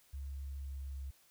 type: tone with pitch glide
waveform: sine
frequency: 69 to 67.93 Hz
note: C#2 to C#2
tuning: -7 to -34 cents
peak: -39 dBFS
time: 0.13-1.11 s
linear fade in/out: 10 ms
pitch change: -27 cents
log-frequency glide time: 0.59-0.95 s
effects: tanh soft clip ceiling -35 dBFS + white hiss -67 dBFS RMS until 1.3 s